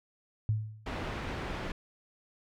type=tone with exponential decay; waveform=sine; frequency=108.1 Hz; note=A2; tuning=30 cents flat; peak=-23 dBFS; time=0.49-0.95 s; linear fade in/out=0 ms; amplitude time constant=100 ms
type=low-pass noise; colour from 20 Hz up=pink; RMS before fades=-37 dBFS; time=0.86-1.72 s; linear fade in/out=5 ms; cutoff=2600 Hz; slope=12 dB/octave
effects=none